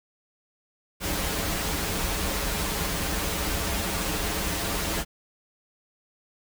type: noise with comb filter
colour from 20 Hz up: pink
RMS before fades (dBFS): -28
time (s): 1-5.05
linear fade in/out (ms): 50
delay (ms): 8.1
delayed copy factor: -0.7
effects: none